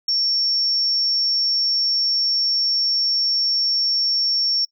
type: tone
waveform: triangle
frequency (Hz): 5470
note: F8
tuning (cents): -37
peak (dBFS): -14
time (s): 0.08-4.65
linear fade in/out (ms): 5
effects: noise-tail reverb RT60 0.1 s tail -26 dB re dry + tanh soft clip ceiling -15 dBFS